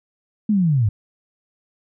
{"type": "linear sweep", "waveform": "sine", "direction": "down", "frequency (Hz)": [220, 96.2], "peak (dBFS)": -14, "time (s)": [0.49, 0.89], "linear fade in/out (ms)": 5, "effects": []}